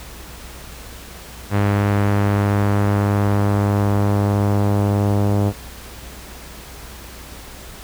sawtooth tone with low-pass filter sweep, 101.6 Hz, G#2, 38 cents flat, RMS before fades -17 dBFS, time 1.5-5.53 s, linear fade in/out 50 ms, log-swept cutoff 2100 to 730 Hz, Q 1, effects added 60 Hz sine -38 dBFS peak until 7.83 s + pink hiss -38 dBFS RMS until 7.83 s

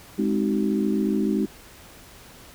sine chord, Ab dominant seventh, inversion none, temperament equal with one note detuned, 207.7 / 261.6 / 311.1 / 378.2 Hz, Ab3 / C4 / Eb4 / Gb4, 0 / 0 / 0 / +38 cents, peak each -23 / -28 / -26 / -28 dBFS, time 0.18-1.46 s, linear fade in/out 10 ms, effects pink hiss -47 dBFS RMS until 2.54 s

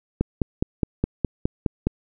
click train, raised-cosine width 3 ms, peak -7 dBFS, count 9, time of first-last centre 0.21-1.87 s, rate 4.82 Hz, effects none

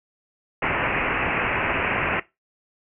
white low-pass noise, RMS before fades -24 dBFS, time 0.62-2.2 s, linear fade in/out 5 ms, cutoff 2700 Hz, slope 96 dB/octave, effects noise-tail reverb RT60 0.2 s tail -17 dB re dry

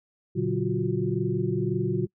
sine tone cluster, 117.9 / 143.4 / 186.5 / 349 / 370.9 Hz, A#2 / D3 / F#3 / F4 / F#4, +20 / -41 / +14 / -1 / +4 cents, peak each -30 dBFS, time 0.35-2.07 s, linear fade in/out 20 ms, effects noise-tail reverb RT60 0.1 s tail -26 dB re dry

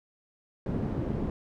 white low-pass noise, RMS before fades -31 dBFS, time 0.66-1.3 s, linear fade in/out 2 ms, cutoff 260 Hz, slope 12 dB/octave, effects none

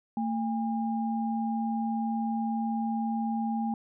sine tone pair together, 225.5 / 809.2 Hz, A3 / G#5, +43 / -45 cents, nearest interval octave + minor seventh, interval 2212 cents, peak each -28 / -33 dBFS, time 0.17-3.74 s, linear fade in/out 2 ms, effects none

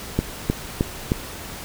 click train, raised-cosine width 3 ms, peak -5 dBFS, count 4, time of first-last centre 0.19-1.119 s, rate 3.23 Hz, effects pink hiss -35 dBFS RMS until 1.64 s

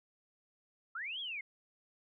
sine linear two-way sweep, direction up then down, 1263 to 3391 to 2086 Hz, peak -38 dBFS, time 0.95-1.41 s, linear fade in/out 5 ms, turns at 1.2 s, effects none

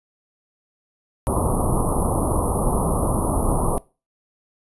pink band-stop noise, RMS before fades -20 dBFS, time 1.27-3.78 s, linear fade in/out 0 ms, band 1200 to 9600 Hz, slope 96 dB/octave, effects noise-tail reverb RT60 0.3 s tail -21 dB re dry + resampled to 24000 Hz

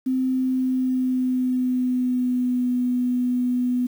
sine tone with pitch glide, 259.2 to 248.1 Hz, C4 to B3, -16 to +8 cents, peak -19 dBFS, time 0.06-3.87 s, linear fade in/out 10 ms, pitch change -76 cents, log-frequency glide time 0.33-2.7 s, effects 8-bit

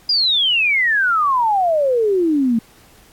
sine exponential sweep, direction down, 4978 to 220 Hz, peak -13 dBFS, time 0.09-2.59 s, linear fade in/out 5 ms, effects pink hiss -49 dBFS RMS until 3.12 s + AAC 64 kbps

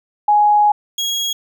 sine / 30% pulse tone pair in turn, 834 / 3304 Hz, G#5 / G#7, +7 / -10 cents, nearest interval 2 octaves, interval 2383 cents, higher second, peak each -9 / -15 dBFS, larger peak first, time 0.28-0.72 / 0.98-1.33 s, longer first, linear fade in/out 5 ms, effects none

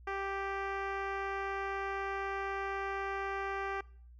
10% pulse tone with low-pass filter, 392 Hz, G4, in tune, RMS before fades -37 dBFS, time 0.07-3.81 s, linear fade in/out 5 ms, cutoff 2000 Hz, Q 0.78, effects noise-tail reverb RT60 0.5 s tail -22 dB re dry + added 60 Hz sine -52 dBFS peak until 4.19 s

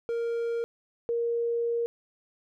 triangle / sine tone pair in turn, 466.2 / 468.6 Hz, A#4 / A#4, 0 / +9 cents, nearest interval unison, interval 9 cents, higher second, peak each -25 dBFS, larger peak neither, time 0.09-0.64 / 1.09-1.86 s, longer second, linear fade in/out 0 ms, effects none

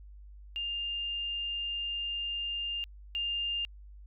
sine tone pair in turn, 2805 / 2805 Hz, F7 / F7, +7 / +7 cents, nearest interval unison, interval 0 cents, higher neither, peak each -32 / -30 dBFS, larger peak second, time 0.56-2.84 / 3.15-3.65 s, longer first, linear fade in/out 0 ms, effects added 50 Hz sine -47 dBFS peak until 4.06 s

